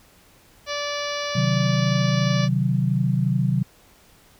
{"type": "harmonic tone", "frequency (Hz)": 581, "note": "D5", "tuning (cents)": -19, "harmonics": [1, 2, 3, 4, 5, 6, 7, 8, 9, 10], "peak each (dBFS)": [-29, -32, -34, -35, -36, -37, -37, -38, -39, -39], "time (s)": [0.66, 2.49], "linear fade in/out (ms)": 50}
{"type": "chord", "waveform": "sine", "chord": "C diminished", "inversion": "none", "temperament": "equal with one note detuned", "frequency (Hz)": [130.81, 153.69, 185], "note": ["C3", "Eb3", "Gb3"], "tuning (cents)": [0, -21, 0], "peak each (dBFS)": [-21, -24, -23], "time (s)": [1.35, 3.63], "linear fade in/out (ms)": 10}
{"effects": ["pink hiss -54 dBFS RMS until 4.39 s"]}